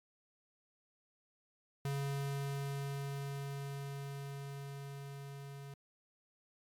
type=tone with level ramp; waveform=square; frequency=139.6 Hz; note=C#3; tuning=13 cents sharp; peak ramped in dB=-35 to -47 dBFS; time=1.85-5.74 s; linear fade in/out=2 ms; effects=MP3 96 kbps